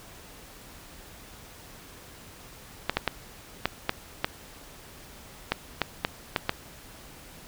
clicks, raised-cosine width 0.3 ms, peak -7 dBFS, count 11, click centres 2.896 / 2.97 / 3.077 / 3.656 / 3.894 / 4.245 / 5.52 / 5.817 / 6.049 / 6.362 / 6.494 s, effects pink hiss -48 dBFS RMS until 7.47 s

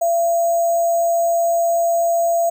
sine tone with sample-and-hold, 677 Hz, E5, 46 cents sharp, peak -14 dBFS, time 0.01-2.5 s, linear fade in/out 10 ms, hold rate 7350 Hz, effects none

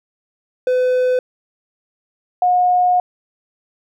triangle / sine tone pair in turn, 505 / 721.9 Hz, B4 / F#5, +39 / -43 cents, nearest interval tritone, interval 618 cents, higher second, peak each -11 dBFS, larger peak neither, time 0.67-1.19 / 2.42-3 s, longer second, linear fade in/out 2 ms, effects none

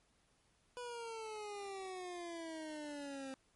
25% pulse exponential sweep, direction down, 493.9 to 263.9 Hz, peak -40 dBFS, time 0.77-3.34 s, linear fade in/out 0 ms, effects pink hiss -74 dBFS RMS until 3.55 s + MP3 48 kbps

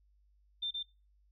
sine tone with echo, 3582 Hz, A7, 30 cents sharp, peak -33 dBFS, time 0.62-0.71 s, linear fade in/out 10 ms, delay 120 ms, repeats 1, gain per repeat -2 dB, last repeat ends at 0.83 s, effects noise-tail reverb RT60 0.3 s tail -22 dB re dry + added 50 Hz sine -65 dBFS peak until 1.31 s

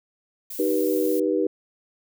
violet noise, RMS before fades -35 dBFS, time 0.5-1.2 s, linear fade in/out 5 ms
sine chord, Eb augmented, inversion none, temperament just, 311.1 / 388.9 / 486.1 Hz, Eb4 / G4 / B4, 0 / -14 / -28 cents, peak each -24 dBFS, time 0.59-1.47 s, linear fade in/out 5 ms
effects none

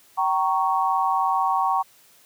sine chord, G diminished, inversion none, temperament equal with one note detuned, 769.6 / 932.3 / 1108.7 Hz, G5 / Bb5 / Db6, -32 / 0 / 0 cents, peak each -23 / -24 / -23 dBFS, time 0.17-1.83 s, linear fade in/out 20 ms, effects white hiss -55 dBFS RMS until 2.25 s + high-pass 80 Hz 12 dB/octave

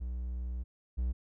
triangle tone pair in turn, 61.3 / 61.59 Hz, B1 / B1, -12 / -4 cents, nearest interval unison, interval 8 cents, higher second, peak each -32 / -27 dBFS, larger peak second, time 0-0.64 / 0.97-1.13 s, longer first, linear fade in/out 20 ms, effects none

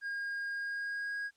triangle tone with pitch glide, 1623 to 1641.9 Hz, G#6 to G#6, -40 to -20 cents, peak -33 dBFS, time 0.01-1.31 s, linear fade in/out 50 ms, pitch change +20 cents, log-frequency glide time 0.54-1.19 s, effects white hiss -73 dBFS RMS until 1.36 s + low-pass 8000 Hz 12 dB/octave

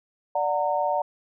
sine chord, D augmented, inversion none, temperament just, 587.3 / 734.2 / 917.7 Hz, D5 / F#5 / A#5, 0 / -14 / -27 cents, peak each -26 dBFS, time 0.35-1.02 s, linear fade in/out 5 ms, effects none

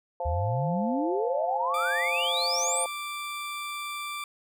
harmonic tone, 174.61 Hz, F3, in tune, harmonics 3 / 4 / 5, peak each -32 / -33 / -34 dBFS, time 0.2-2.86 s, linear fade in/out 2 ms
sine exponential sweep, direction up, 70.8 to 9397 Hz, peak -26 dBFS, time 0.25-2.85 s, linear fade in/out 10 ms
20% pulse tone, 1174.7 Hz, D6, in tune, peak -28 dBFS, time 1.74-4.24 s, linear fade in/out 2 ms
effects none

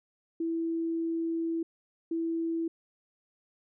sine tone pair in turn, 330 / 330 Hz, E4 / E4, +2 / +2 cents, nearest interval unison, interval 0 cents, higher neither, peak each -28 dBFS, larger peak neither, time 0.4-1.63 / 2.11-2.68 s, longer first, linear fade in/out 5 ms, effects none

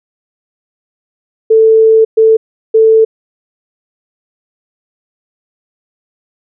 sine tone bursts at uneven times, 443.4 Hz, A4, 13 cents sharp, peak -3 dBFS, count 3, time 1.5-2.05 / 2.17-2.37 / 2.74-3.05 s, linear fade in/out 10 ms, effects none

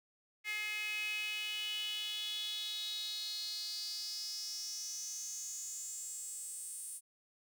sawtooth tone with high-pass filter sweep, 423.2 Hz, G#4, 33 cents sharp, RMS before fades -41 dBFS, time 0.44-7.01 s, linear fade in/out 50 ms, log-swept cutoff 2200 to 9300 Hz, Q 7.5, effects none

